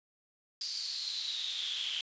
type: noise with high-pass filter sweep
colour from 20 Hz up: brown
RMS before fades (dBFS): -37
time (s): 0.61-2.01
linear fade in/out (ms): 2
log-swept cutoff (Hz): 4800 to 3100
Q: 9.2
effects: resampled to 16000 Hz